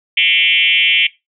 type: tone with frequency modulation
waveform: sine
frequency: 2704 Hz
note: E7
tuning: 43 cents sharp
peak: -9 dBFS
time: 0.17-1.07 s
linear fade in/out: 5 ms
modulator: 169 Hz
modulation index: 3.4
effects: noise-tail reverb RT60 0.2 s tail -19 dB re dry